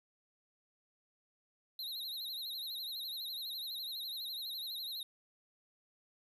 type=tone with vibrato; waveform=square; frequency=3951 Hz; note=B7; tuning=in tune; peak=-40 dBFS; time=1.79-5.03 s; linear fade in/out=2 ms; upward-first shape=triangle; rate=12 Hz; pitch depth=140 cents each way; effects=none